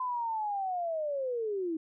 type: linear sweep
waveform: sine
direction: down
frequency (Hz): 1025 to 311.1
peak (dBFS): -30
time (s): 0-1.77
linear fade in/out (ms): 5
effects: none